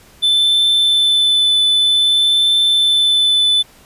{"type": "tone with vibrato", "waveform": "triangle", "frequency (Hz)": 3520, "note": "A7", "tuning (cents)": 0, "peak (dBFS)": -9, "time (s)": [0.22, 3.63], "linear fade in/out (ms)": 20, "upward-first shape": "triangle", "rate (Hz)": 0.53, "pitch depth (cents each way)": 11, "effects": ["pink hiss -46 dBFS RMS until 3.85 s", "resampled to 32000 Hz"]}